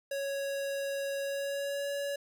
square tone with pitch glide, 554.4 to 565.1 Hz, C#5 to C#5, 0 to +33 cents, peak -33 dBFS, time 0.11-2.16 s, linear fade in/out 5 ms, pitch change +33 cents, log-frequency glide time 1.21-1.89 s, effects 11-bit

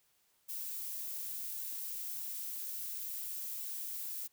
violet noise, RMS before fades -41 dBFS, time 0.48-4.28 s, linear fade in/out 20 ms, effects white hiss -73 dBFS RMS until 4.32 s

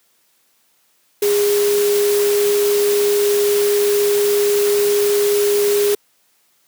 sine tone in noise, 410.3 Hz, G#4, 21 cents flat, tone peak -13 dBFS, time 1.22-5.95 s, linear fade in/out 5 ms, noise white, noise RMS -24 dBFS, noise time 1.22-5.95 s, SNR +8 dB, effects white hiss -60 dBFS RMS until 6.67 s + high-pass 150 Hz 12 dB/octave

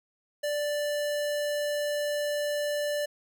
square tone, 587.3 Hz, D5, in tune, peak -28 dBFS, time 0.43-3.06 s, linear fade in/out 10 ms, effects none

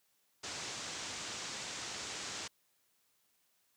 white low-pass noise, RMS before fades -43 dBFS, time 0.43-2.48 s, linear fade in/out 10 ms, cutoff 7600 Hz, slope 48 dB/octave, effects white hiss -75 dBFS RMS until 3.76 s + high-pass 80 Hz 12 dB/octave

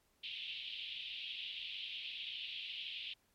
pink band-pass noise, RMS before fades -45 dBFS, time 0.23-3.14 s, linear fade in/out 10 ms, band 2700 to 3600 Hz, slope 48 dB/octave, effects pink hiss -75 dBFS RMS until 3.34 s + MP3 64 kbps

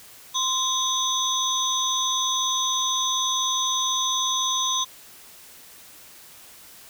sine tone cluster, 1040 / 3403 / 3698 / 6090 Hz, C6 / G#7 / A#7 / F#8, -11 / +41 / -15 / +49 cents, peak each -27 dBFS, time 0.34-4.85 s, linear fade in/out 20 ms, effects white hiss -47 dBFS RMS until 6.89 s

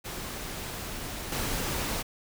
pink noise with level steps, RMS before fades -37 / -31 dBFS, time 0.04-2.03 s, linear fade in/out 20 ms, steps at 1.32 s, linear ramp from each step 2 ms, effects none

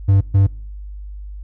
triangle tone bursts at uneven times, 98 Hz, G2, in tune, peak -7 dBFS, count 2, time 0.08-0.21 / 0.34-0.47 s, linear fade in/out 10 ms, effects noise-tail reverb RT60 0.5 s tail -25 dB re dry + added 50 Hz sine -29 dBFS peak until 1.43 s

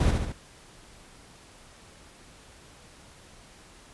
brown noise with echo, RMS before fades -22 dBFS, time 0-0.11 s, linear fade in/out 5 ms, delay 71 ms, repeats 3, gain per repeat -4 dB, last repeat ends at 0.323 s, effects pink hiss -52 dBFS RMS until 3.93 s + resampled to 24000 Hz

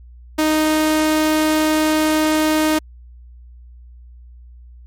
sawtooth tone, 310.3 Hz, D#4, 5 cents flat, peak -10 dBFS, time 0.38-2.79 s, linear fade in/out 10 ms, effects added 60 Hz sine -38 dBFS peak until 4.86 s + MP3 64 kbps

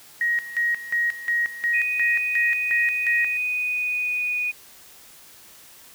sine tone with tremolo, 1888 Hz, A#6, 22 cents sharp, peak -19 dBFS, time 0.21-3.37 s, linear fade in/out 2 ms, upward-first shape square, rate 2.8 Hz, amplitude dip 80%
sine tone with pitch glide, 2489 to 2470 Hz, D#7 to D#7, 0 to -13 cents, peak -22 dBFS, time 1.73-4.52 s, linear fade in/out 20 ms, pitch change -13 cents, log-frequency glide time 3.39-4.35 s
effects white hiss -48 dBFS RMS until 5.94 s

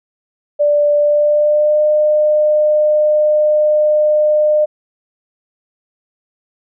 sine tone with pitch glide, 587.3 to 605.2 Hz, D5 to D#5, 0 to -48 cents, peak -9 dBFS, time 0.59-4.66 s, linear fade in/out 20 ms, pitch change +52 cents, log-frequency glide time 0.96-1.84 s, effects none

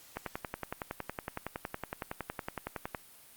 click train, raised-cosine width 0.5 ms, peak -20 dBFS, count 31, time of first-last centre 0.17-2.948 s, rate 10.8 Hz, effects white hiss -56 dBFS RMS until 3.36 s + Opus 48 kbps

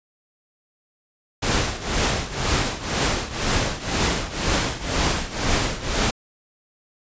pink noise with tremolo, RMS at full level -19 dBFS, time 1.42-6.11 s, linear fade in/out 10 ms, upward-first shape triangle, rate 2 Hz, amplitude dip 85%, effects resampled to 16000 Hz

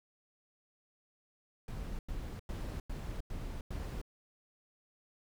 brown noise bursts, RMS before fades -40 dBFS, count 6, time 1.68-4.015 s, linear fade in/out 2 ms, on 310 ms, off 95 ms, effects none

